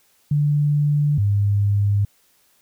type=tone pair in turn; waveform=sine; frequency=146.83 / 101.53 Hz; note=D3 / G#2; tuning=0 / -39 cents; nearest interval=tritone; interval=639 cents; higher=first; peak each=-15 dBFS; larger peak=neither; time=0.31-1.18 / 1.18-2.05 s; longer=neither; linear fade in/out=5 ms; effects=white hiss -60 dBFS RMS until 2.61 s